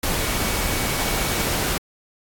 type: tone in noise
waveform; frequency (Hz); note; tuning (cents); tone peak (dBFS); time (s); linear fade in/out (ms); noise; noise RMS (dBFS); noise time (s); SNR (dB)
sine; 2250; C#7; +25; -34; 0.2-1.45; 5; pink; -23; 0.03-1.78; -14
effects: AAC 64 kbps